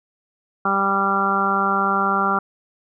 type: harmonic tone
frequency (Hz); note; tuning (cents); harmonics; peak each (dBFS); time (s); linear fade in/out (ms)
196.4; G3; +4; 1 / 2 / 3 / 4 / 5 / 6 / 7; -26 / -28 / -32 / -24 / -28 / -22 / -21; 0.65-2.39; 5
effects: none